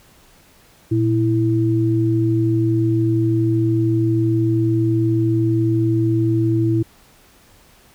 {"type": "tone pair together", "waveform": "sine", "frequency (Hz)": [116.5, 329.3], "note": ["A#2", "E4"], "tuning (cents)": [-1, -2], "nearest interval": "octave + tritone", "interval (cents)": 1799, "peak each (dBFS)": -17, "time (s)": [0.91, 6.83], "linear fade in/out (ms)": 10, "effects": ["pink hiss -51 dBFS RMS until 7.94 s"]}